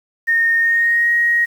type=tone with pitch glide; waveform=sine; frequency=1839 to 1883.1 Hz; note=A#6 to A#6; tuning=-24 to +17 cents; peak=-12 dBFS; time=0.27-1.46 s; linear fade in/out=20 ms; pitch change=+41 cents; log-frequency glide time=0.61-1.1 s; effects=7-bit